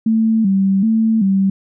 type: tone with vibrato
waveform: sine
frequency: 207.7 Hz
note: G#3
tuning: in tune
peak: -11 dBFS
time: 0.06-1.5 s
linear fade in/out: 5 ms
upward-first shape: square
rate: 1.3 Hz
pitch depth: 120 cents each way
effects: none